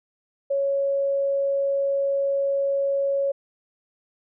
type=tone; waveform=sine; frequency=554.4 Hz; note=C#5; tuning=in tune; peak=-20 dBFS; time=0.5-3.32 s; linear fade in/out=10 ms; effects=none